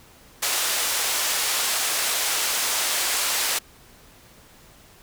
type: band-pass noise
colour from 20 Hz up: white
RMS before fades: -24 dBFS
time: 0.42-3.59 s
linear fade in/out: 10 ms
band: 520 to 10000 Hz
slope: 12 dB/octave
effects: pink hiss -51 dBFS RMS until 5.02 s